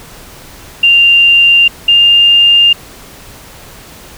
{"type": "tone pair in turn", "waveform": "sine", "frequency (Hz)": [2787, 2805], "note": ["F7", "F7"], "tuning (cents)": [-4, 7], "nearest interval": "unison", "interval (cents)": 11, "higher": "second", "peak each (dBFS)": -3, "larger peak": "neither", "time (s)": [[0.83, 1.68], [1.88, 2.73]], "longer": "neither", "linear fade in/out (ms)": 5, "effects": ["pink hiss -34 dBFS RMS until 4.17 s"]}